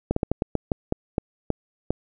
slowing click train, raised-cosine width 2 ms, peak -8 dBFS, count 11, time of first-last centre 0.11-1.906 s, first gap 54 ms, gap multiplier 1.25, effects none

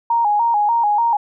sine tone with vibrato, 880 Hz, A5, in tune, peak -13 dBFS, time 0.1-1.17 s, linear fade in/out 5 ms, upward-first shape square, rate 3.4 Hz, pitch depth 100 cents each way, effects none

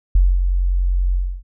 sine tone with ADSR envelope, 45.21 Hz, F#1, 39 cents flat, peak -8 dBFS, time 0.15-1.43 s, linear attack 5 ms, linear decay 230 ms, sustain -6 dB, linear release 290 ms, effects none

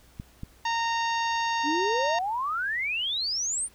clicks, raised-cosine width 5 ms, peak -23 dBFS, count 2, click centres 0.199 / 0.434 s
harmonic tone, 923 Hz, A#5, 17 cents flat, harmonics 1 / 2 / 3 / 4 / 5 / 6 / 7, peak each -26 / -32 / -36 / -38 / -40 / -42 / -43 dBFS, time 0.65-2.19 s, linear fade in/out 5 ms
sine exponential sweep, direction up, 272.7 to 9400 Hz, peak -26 dBFS, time 1.63-3.69 s, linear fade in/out 50 ms
effects added 60 Hz sine -58 dBFS peak until 3.74 s + pink hiss -58 dBFS RMS until 3.74 s

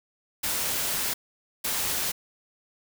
white noise bursts at uneven times, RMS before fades -28 dBFS, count 2, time 0.43-1.14 / 1.64-2.12 s, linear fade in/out 10 ms, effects none

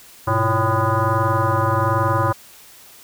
sine tone with frequency modulation, 554.4 Hz, C#5, in tune, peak -15 dBFS, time 0.27-2.33 s, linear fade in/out 10 ms, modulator 226 Hz, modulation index 3.3, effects white hiss -45 dBFS RMS until 3.03 s

